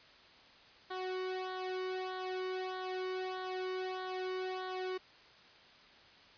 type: tone with flanger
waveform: sawtooth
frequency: 371.7 Hz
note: F#4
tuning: 8 cents sharp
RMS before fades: -39 dBFS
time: 0.9-4.98 s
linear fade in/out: 10 ms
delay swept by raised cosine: 0.39 to 1.21 ms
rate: 1.6 Hz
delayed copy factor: -0.85
effects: white hiss -59 dBFS RMS until 6.37 s + resampled to 11025 Hz